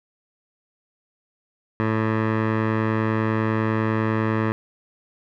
15% pulse tone with low-pass filter, 110 Hz, A2, in tune, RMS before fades -22 dBFS, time 1.8-4.52 s, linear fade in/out 0 ms, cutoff 1700 Hz, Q 1.7, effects none

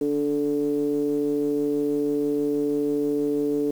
triangle ring-modulated tone, 73.42 Hz, D2, in tune, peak -16 dBFS, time 0.01-3.71 s, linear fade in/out 5 ms, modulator 364 Hz, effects 8-bit

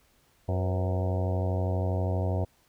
harmonic tone with a mistuned harmonic, 92.5 Hz, F#2, in tune, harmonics 1 / 2 / 3 / 4 / 5 / 6 / 7 / 8 / 9 / 10, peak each -26 / -37 / -39 / -39 / -38 / -39 / -37 / -42 / -47 / -46 dBFS, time 0.48-2.45 s, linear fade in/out 10 ms, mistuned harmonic 5, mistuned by +74 cents, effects pink hiss -65 dBFS RMS until 2.68 s

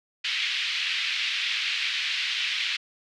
pink band-pass noise, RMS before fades -28 dBFS, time 0.24-2.77 s, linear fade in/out 10 ms, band 2200 to 3900 Hz, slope 24 dB/octave, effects none

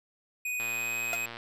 square tone with pitch glide, 2489 to 2518 Hz, D#7 to D#7, 0 to +20 cents, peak -31 dBFS, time 0.45-1.26 s, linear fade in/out 5 ms, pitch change +20 cents, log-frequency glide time 0.65-0.99 s
click train, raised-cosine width 0.3 ms, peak -24 dBFS, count 91, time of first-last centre 0.6-1.369 s, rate 117 Hz
sawtooth tone with exponential decay, 693 Hz, F5, 14 cents flat, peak -24 dBFS, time 1.13-1.2 s, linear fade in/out 1 ms, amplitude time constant 15 ms
effects none

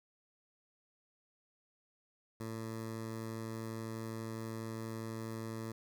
15% pulse tone with notch filter, 112.2 Hz, A2, 34 cents sharp, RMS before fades -42 dBFS, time 2.4-5.72 s, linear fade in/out 5 ms, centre 2900 Hz, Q 1.6, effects none

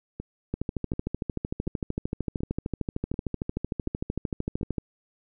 two click trains, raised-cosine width 3 ms, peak -21 / -15 dBFS, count 7 / 57, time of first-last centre 0.2-4.612 / 0.54-4.782 s, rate 1.36 / 13.2 Hz, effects none

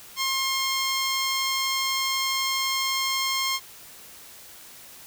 10% pulse tone, 1068 Hz, C6, 35 cents sharp, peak -15 dBFS, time 0.16-3.6 s, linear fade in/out 50 ms, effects white hiss -46 dBFS RMS until 5.06 s

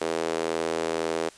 sawtooth tone with high-pass filter, 81.9 Hz, E2, 11 cents flat, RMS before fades -28 dBFS, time 0.01-1.29 s, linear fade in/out 5 ms, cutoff 430 Hz, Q 2.4, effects white hiss -51 dBFS RMS until 1.37 s + resampled to 22050 Hz

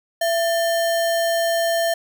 sine tone with sample-and-hold, 670 Hz, E5, 28 cents sharp, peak -17 dBFS, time 0.21-1.94 s, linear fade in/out 5 ms, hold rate 2450 Hz, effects none

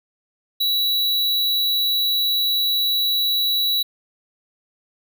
square tone, 3923 Hz, B7, 12 cents flat, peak -18 dBFS, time 0.6-3.83 s, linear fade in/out 10 ms, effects none

